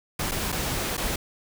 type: noise with dropouts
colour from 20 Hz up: pink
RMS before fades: -28 dBFS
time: 0.19-1.16 s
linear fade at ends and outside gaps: 5 ms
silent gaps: 0.313-0.317 / 0.52-0.524 / 0.969-0.977 s
effects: none